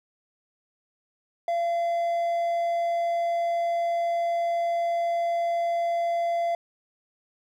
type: tone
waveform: triangle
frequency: 683 Hz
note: F5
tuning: 39 cents flat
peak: -21 dBFS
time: 1.48-6.55 s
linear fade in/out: 2 ms
effects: none